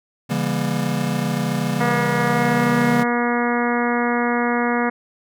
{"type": "chord", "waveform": "square", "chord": "C# diminished seventh", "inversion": "none", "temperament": "just", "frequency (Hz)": [138.59, 166.31, 199.57, 239.5], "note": ["C#3", "E3", "G3", "Bb3"], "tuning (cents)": [0, 16, 31, 47], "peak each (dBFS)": -26, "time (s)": [0.29, 3.04], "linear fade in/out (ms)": 20}
{"type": "harmonic tone", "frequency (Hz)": 240, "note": "B3", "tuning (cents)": -49, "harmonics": [1, 2, 3, 4, 5, 6, 7, 8, 9], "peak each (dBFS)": [-21, -24, -26, -27, -28, -29, -29, -30, -31], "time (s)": [1.8, 4.9], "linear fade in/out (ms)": 10}
{"effects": []}